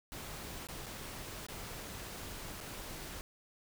pink noise with dropouts, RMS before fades -45 dBFS, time 0.12-3.21 s, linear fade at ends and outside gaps 0 ms, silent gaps 0.67-0.687 / 0.861-0.865 / 1.466-1.485 / 2.604-2.61 s, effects none

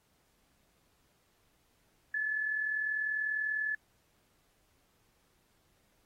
sine tone with amplitude modulation, 1725 Hz, A6, 35 cents flat, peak -28 dBFS, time 2.14-3.75 s, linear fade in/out 5 ms, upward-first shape sine, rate 40.1 Hz, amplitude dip 50%, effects pink hiss -72 dBFS RMS until 6.05 s + AAC 48 kbps

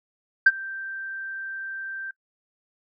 sine tone with ADSR envelope, 1568 Hz, G6, in tune, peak -8 dBFS, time 0.46-2.11 s, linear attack 7 ms, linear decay 39 ms, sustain -23 dB, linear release 5 ms, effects noise-tail reverb RT60 0.1 s tail -20 dB re dry + tanh soft clip ceiling -5 dBFS

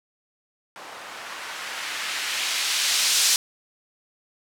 violet noise with low-pass filter sweep, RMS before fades -26 dBFS, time 0.76-3.36 s, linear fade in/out 0 ms, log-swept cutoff 820 to 5400 Hz, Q 0.88, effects none

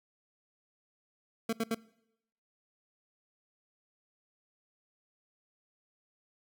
25% pulse tone bursts, 226.4 Hz, A3, 50 cents sharp, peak -25 dBFS, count 3, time 1.49-1.747 s, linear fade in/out 5 ms, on 39 ms, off 70 ms, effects noise-tail reverb RT60 0.8 s tail -22 dB re dry

